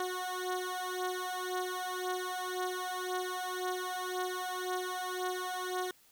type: beating tone pair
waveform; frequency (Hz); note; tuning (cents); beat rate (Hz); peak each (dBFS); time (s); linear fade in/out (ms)
15% pulse; 365.2 / 367.1; F#4 / F#4; -23 / -14; 1.9; -31; 0-5.91; 2
effects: white hiss -64 dBFS RMS until 6.11 s